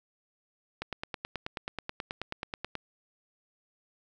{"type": "click train", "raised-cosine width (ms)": 0.3, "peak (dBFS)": -18, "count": 19, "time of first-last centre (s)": [0.82, 2.753], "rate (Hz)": 9.31, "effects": []}